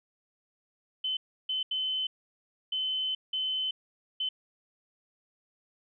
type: tone bursts at uneven times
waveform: sine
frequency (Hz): 3050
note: G7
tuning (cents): -48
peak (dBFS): -28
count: 6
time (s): 1.04-1.17 / 1.49-1.63 / 1.71-2.07 / 2.72-3.15 / 3.33-3.71 / 4.2-4.29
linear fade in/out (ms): 5
effects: none